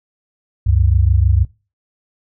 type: tone pair together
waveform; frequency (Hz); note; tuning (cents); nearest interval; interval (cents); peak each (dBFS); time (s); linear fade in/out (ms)
sine; 68.8 / 95.22; C#2 / G2; -12 / -50; tritone; 562; -13; 0.66-1.45; 10
effects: noise-tail reverb RT60 0.3 s tail -19 dB re dry